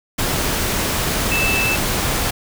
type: tone in noise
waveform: sine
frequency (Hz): 2637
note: E7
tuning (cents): 0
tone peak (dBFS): -18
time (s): 1.31-1.76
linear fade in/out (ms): 10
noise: pink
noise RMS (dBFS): -20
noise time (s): 0.18-2.31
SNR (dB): -1
effects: none